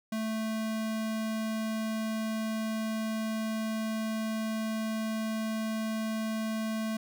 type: tone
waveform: square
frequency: 220 Hz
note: A3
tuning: in tune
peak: -31 dBFS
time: 0.12-6.97 s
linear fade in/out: 5 ms
effects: none